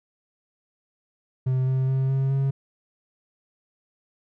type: tone with pitch steps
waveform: triangle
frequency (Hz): 129.5 / 131.16 / 132.83 / 134.53 / 136.25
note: C3 / C3 / C3 / C3 / C#3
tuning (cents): -17 / +5 / +26 / +49 / -29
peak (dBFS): -18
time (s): 1.46-2.51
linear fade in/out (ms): 10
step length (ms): 210
effects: none